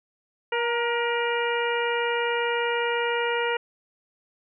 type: harmonic tone with a mistuned harmonic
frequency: 474.5 Hz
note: A#4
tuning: 31 cents sharp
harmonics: 1 / 2 / 3 / 4 / 5 / 6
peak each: -26 / -29 / -31 / -32 / -33 / -34 dBFS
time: 0.52-3.57 s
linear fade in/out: 5 ms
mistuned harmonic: 2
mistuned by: -30 cents
effects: none